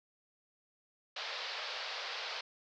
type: band-pass noise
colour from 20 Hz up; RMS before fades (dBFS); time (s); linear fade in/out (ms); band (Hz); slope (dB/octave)
white; -41; 1.16-2.41; 5; 460 to 4900; 48
effects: none